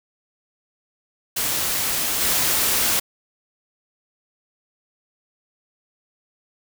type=noise with level steps; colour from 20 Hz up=white; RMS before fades=-23 / -20 dBFS; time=1.36-3 s; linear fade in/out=10 ms; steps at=2.2 s; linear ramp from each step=20 ms; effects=none